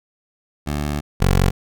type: tone pair in turn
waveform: 15% pulse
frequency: 73.42 / 46.16 Hz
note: D2 / F#1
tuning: 0 / -3 cents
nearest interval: minor sixth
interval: 803 cents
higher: first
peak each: -15 / -7 dBFS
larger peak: second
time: 0.66-1.01 / 1.2-1.51 s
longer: first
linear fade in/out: 20 ms
effects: none